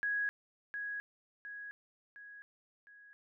sine tone with echo, 1661.2 Hz, G#6, in tune, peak -31 dBFS, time 0.03-0.29 s, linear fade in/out 0 ms, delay 710 ms, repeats 4, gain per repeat -6 dB, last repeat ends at 3.13 s, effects none

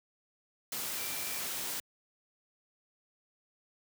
sine tone in noise, 2349 Hz, D7, in tune, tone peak -46 dBFS, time 0.98-1.39 s, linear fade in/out 2 ms, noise white, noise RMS -37 dBFS, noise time 0.72-1.8 s, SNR -12 dB, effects high-pass 100 Hz 12 dB/octave

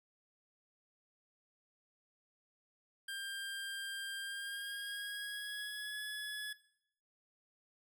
25% pulse tone with pitch glide, 1593 to 1697.5 Hz, G6 to G#6, +27 to +37 cents, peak -37 dBFS, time 3.08-6.53 s, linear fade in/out 5 ms, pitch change +110 cents, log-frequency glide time 4.2-6 s, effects noise-tail reverb RT60 0.7 s tail -17 dB re dry

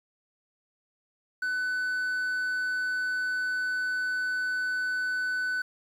triangle tone with quantisation, 1500 Hz, F#6, 23 cents sharp, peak -25 dBFS, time 1.42-5.62 s, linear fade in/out 5 ms, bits 9, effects none

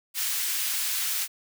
white high-pass noise, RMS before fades -28 dBFS, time 0.14-1.28 s, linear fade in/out 50 ms, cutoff 1600 Hz, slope 12 dB/octave, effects none

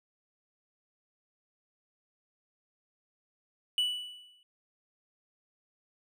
triangle tone with exponential decay, 2960 Hz, F#7, in tune, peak -22 dBFS, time 3.78-4.43 s, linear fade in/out 1 ms, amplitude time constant 140 ms, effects none

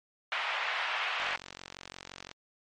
white band-pass noise, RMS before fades -33 dBFS, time 0.32-1.36 s, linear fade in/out 0 ms, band 700 to 2800 Hz, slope 24 dB/octave
click train, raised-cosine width 0.2 ms, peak -24 dBFS, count 52, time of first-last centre 1.2-2.314 s, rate 45.8 Hz
effects MP3 48 kbps

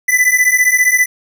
square beating tone pair, 1989 / 2004 Hz, B6 / B6, +12 / +25 cents, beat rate 15 Hz, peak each -13 dBFS, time 0.08-1.06 s, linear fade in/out 10 ms, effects none

